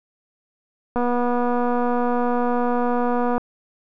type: click train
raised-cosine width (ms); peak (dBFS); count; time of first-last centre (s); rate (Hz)
1; -10; 589; 0.96-3.38; 243
effects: none